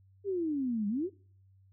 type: exponential two-way sweep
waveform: sine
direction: down then up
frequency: 412.4 to 198.3 to 412.4 Hz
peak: -29 dBFS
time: 0.24-1.1 s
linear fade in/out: 50 ms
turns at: 0.88 s
effects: noise-tail reverb RT60 0.5 s tail -24 dB re dry + added 96 Hz sine -59 dBFS peak until 1.72 s